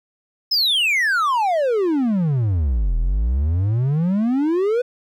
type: exponential two-way sweep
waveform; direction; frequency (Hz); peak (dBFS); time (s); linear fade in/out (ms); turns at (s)
triangle; down then up; 5270 to 38.89 to 505; -14; 0.51-4.82; 10; 2.97
effects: none